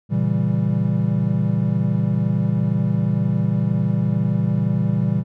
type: chord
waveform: triangle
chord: A# diminished seventh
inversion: none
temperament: equal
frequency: 116.54 / 138.59 / 164.81 / 196 Hz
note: A#2 / C#3 / E3 / G3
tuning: 0 / 0 / 0 / 0 cents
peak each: -20 / -22 / -20 / -20 dBFS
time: 0.09-5.24 s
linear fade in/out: 50 ms
effects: none